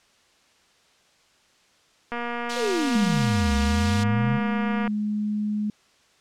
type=click train; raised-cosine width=0.5 ms; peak=-16 dBFS; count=657; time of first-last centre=2.12-4.876 s; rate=238 Hz
type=high-pass noise; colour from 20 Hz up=pink; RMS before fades=-32 dBFS; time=2.49-4.04 s; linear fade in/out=10 ms; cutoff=2600 Hz; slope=48 dB/octave
type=exponential two-way sweep; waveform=sine; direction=down then up; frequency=532 to 67.1 to 142.1 Hz; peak=-22 dBFS; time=2.55-4.4 s; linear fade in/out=50 ms; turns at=3.55 s
type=tone; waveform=sine; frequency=210 Hz; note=G#3; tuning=19 cents sharp; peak=-23 dBFS; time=2.95-5.7 s; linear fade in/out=2 ms
effects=white hiss -60 dBFS RMS until 6.2 s + low-pass 6000 Hz 12 dB/octave